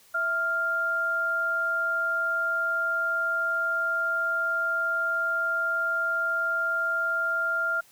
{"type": "tone pair together", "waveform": "sine", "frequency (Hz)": [659.2, 1396.9], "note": ["E5", "F6"], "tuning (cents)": [0, 0], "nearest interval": "octave + minor second", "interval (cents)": 1300, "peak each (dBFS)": [-34, -24], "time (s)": [0.14, 7.81], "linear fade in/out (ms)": 10, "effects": ["white hiss -57 dBFS RMS until 7.91 s"]}